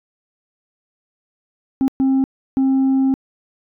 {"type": "tone bursts at uneven times", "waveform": "sine", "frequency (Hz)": 266.7, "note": "C4", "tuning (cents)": 33, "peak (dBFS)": -10, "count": 3, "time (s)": [[1.81, 1.88], [2, 2.24], [2.57, 3.14]], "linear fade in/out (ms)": 0, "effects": ["tanh soft clip ceiling -12 dBFS"]}